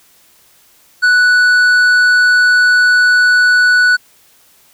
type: tone with tanh clipping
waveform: sine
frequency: 1480 Hz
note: F#6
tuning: in tune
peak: -8 dBFS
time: 1.02-3.97 s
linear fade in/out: 20 ms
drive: 8 dB
effects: white hiss -49 dBFS RMS until 4.73 s